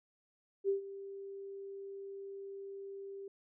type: tone with ADSR envelope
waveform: sine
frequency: 393.9 Hz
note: G4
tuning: 8 cents sharp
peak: -27 dBFS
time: 0.64-3.28 s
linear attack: 48 ms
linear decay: 120 ms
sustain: -16 dB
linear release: 3 ms
effects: none